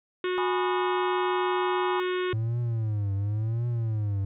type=harmonic tone; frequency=364.7 Hz; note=F#4; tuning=25 cents flat; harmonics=1 / 3 / 4 / 5 / 6 / 7 / 8 / 9 / 10; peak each=-26 / -36 / -38 / -40 / -42 / -43 / -44 / -45 / -46 dBFS; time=0.24-2.33 s; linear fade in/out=2 ms
type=chord; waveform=sine; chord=G# minor; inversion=none; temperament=equal with one note detuned; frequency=830.6 / 987.8 / 1226 Hz; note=G#5 / B5 / D#6; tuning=0 / 0 / -26 cents; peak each=-32 / -31 / -34 dBFS; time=0.38-2 s; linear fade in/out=0 ms
type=tone with vibrato; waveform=triangle; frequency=108.7 Hz; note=A2; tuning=21 cents flat; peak=-23 dBFS; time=2.33-4.25 s; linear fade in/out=5 ms; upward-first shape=triangle; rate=0.93 Hz; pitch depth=190 cents each way
effects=none